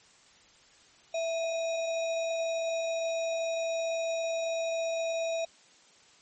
sine tone with sample-and-hold, 659.3 Hz, E5, in tune, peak -28 dBFS, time 1.14-5.45 s, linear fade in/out 5 ms, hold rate 3150 Hz, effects white hiss -59 dBFS RMS until 6.21 s + MP3 32 kbps

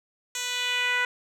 10% pulse tone with band-pass filter sweep, 493.9 Hz, B4, in tune, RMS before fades -27 dBFS, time 0.35-1.05 s, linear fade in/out 2 ms, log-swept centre 6000 to 1700 Hz, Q 1.6, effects none

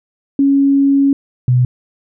sine tone pair in turn, 277.2 / 125.02 Hz, C#4 / B2, 0 / +22 cents, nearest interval octave + major second, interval 1378 cents, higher first, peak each -8 dBFS, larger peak neither, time 0.39-1.13 / 1.48-1.65 s, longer first, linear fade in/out 2 ms, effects none

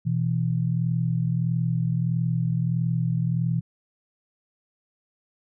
sine tone pair together, 123.25 / 164.81 Hz, B2 / E3, -3 / 0 cents, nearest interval perfect fourth, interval 503 cents, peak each -24 dBFS, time 0.05-3.61 s, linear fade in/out 20 ms, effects none

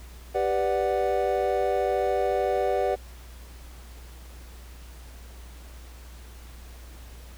triangle chord, G major seventh, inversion none, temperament equal, 392 / 493.9 / 587.3 / 740 Hz, G4 / B4 / D5 / F#5, 0 / 0 / 0 / 0 cents, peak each -26 dBFS, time 0.34-2.96 s, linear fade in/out 20 ms, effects added 60 Hz sine -42 dBFS peak until 7.37 s + pink hiss -51 dBFS RMS until 7.37 s

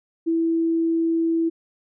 sine tone, 329.6 Hz, E4, in tune, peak -18 dBFS, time 0.26-1.5 s, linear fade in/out 20 ms, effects none

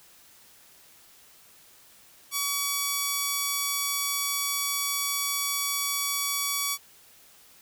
5% pulse tone, 1135 Hz, C#6, 41 cents sharp, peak -14 dBFS, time 2.31-6.78 s, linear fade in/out 50 ms, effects white hiss -55 dBFS RMS until 7.61 s

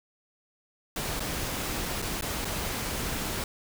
pink noise with dropouts, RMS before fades -32 dBFS, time 0.96-3.44 s, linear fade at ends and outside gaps 2 ms, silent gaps 1.196-1.203 / 2.019-2.023 / 2.211-2.222 / 2.447-2.452 s, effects none

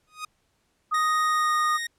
sawtooth tone with exponential growth, 1245 Hz, D#6, 1 cent sharp, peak -25 dBFS, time 0.07-0.25 s, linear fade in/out 5 ms, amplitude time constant 38 ms
sine tone with pitch glide, 1244.5 to 1228.1 Hz, D#6 to D#6, 0 to -23 cents, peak -21 dBFS, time 0.91-1.78 s, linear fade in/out 20 ms, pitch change -23 cents, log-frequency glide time 1.26-1.53 s
sawtooth tone, 1864.7 Hz, A#6, in tune, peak -25 dBFS, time 0.94-1.87 s, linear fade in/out 5 ms
effects pink hiss -70 dBFS RMS until 1.98 s + low-pass 11000 Hz 12 dB/octave

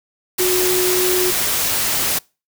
sine tone in noise, 365.3 Hz, F#4, 22 cents flat, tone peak -17 dBFS, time 0.39-1.31 s, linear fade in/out 10 ms, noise white, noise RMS -19 dBFS, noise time 0.38-2.19 s, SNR -1 dB, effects noise-tail reverb RT60 0.3 s tail -25 dB re dry

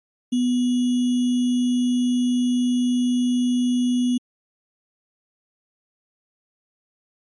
sine tone with sample-and-hold, 246.9 Hz, B3, in tune, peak -17 dBFS, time 0.32-4.18 s, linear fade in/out 10 ms, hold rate 3150 Hz, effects MP3 48 kbps

